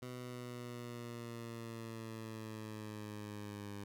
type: linear sweep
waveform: 15% pulse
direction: down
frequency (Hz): 125.5 to 101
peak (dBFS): -38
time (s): 0.02-3.84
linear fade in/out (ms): 5
effects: none